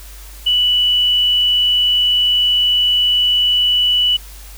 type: tone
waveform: sine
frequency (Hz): 2960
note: F#7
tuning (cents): 0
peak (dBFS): -11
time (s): 0.46-4.17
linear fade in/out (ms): 10
effects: added 50 Hz sine -34 dBFS peak until 4.57 s + white hiss -40 dBFS RMS until 4.57 s